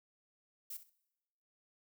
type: noise with echo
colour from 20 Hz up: violet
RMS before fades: -44 dBFS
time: 0.7-0.77 s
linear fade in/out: 5 ms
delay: 64 ms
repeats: 2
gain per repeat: -13 dB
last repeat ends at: 0.898 s
effects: noise-tail reverb RT60 1.0 s tail -23 dB re dry